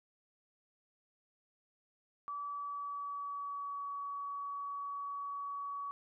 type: tone with pitch glide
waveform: sine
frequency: 1151 to 1131.9 Hz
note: D6 to C#6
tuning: -35 to +36 cents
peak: -38 dBFS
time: 2.28-5.91 s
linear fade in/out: 0 ms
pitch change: -29 cents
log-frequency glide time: 2.38-3.88 s
effects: none